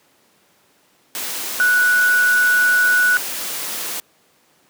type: tone in noise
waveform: sine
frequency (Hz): 1475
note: F#6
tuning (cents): -6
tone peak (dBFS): -12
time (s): 1.6-3.17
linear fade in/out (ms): 0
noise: white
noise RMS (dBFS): -26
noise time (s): 1.15-4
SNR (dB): +11
effects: pink hiss -57 dBFS RMS until 4.69 s + high-pass 200 Hz 12 dB/octave